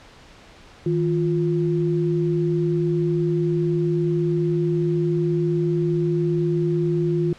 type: tone pair together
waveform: sine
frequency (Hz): 158.36 / 349.8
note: D#3 / F4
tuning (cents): +31 / +3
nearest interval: octave + major second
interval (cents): 1372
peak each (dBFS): -21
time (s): 0.86-7.33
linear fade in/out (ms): 2
effects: pink hiss -47 dBFS RMS until 7.38 s + low-pass 5000 Hz 12 dB/octave